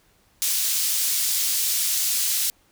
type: high-pass noise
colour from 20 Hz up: pink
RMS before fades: -23 dBFS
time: 0.42-2.5 s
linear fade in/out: 0 ms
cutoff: 5100 Hz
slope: 12 dB/octave
effects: pink hiss -61 dBFS RMS until 2.71 s